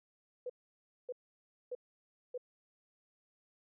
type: tone bursts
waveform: sine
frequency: 497.3 Hz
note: B4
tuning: 12 cents sharp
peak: -37 dBFS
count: 4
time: 0.46-2.378 s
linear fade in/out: 5 ms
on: 37 ms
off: 590 ms
effects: none